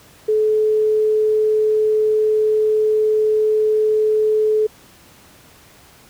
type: tone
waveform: sine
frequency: 430.6 Hz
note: A4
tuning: 37 cents flat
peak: -13 dBFS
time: 0.28-4.67 s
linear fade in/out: 10 ms
effects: pink hiss -47 dBFS RMS until 6.09 s + high-pass 60 Hz 12 dB/octave